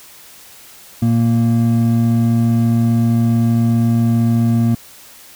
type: tone pair together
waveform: triangle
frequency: 116.54 / 231.8 Hz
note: A#2 / A#3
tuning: 0 / -10 cents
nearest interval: octave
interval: 1190 cents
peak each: -12 dBFS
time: 1.02-4.75 s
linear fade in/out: 5 ms
effects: white hiss -41 dBFS RMS until 5.35 s